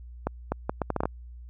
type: accelerating click train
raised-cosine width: 1 ms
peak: -12 dBFS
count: 9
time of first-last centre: 0.27-1.055 s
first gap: 250 ms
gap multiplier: 0.7
effects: added 60 Hz sine -41 dBFS peak until 1.49 s